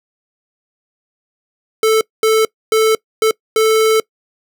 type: tone bursts at uneven times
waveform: square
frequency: 440 Hz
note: A4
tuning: in tune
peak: -10 dBFS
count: 5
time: 1.83-2.01 / 2.23-2.45 / 2.72-2.95 / 3.22-3.31 / 3.56-4 s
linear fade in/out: 2 ms
effects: noise-tail reverb RT60 0.1 s tail -24 dB re dry